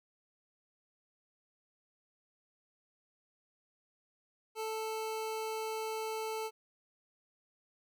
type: tone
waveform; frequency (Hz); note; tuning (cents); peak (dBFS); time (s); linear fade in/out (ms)
25% pulse; 440; A4; 0; -32; 4.55-6.51; 50
effects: none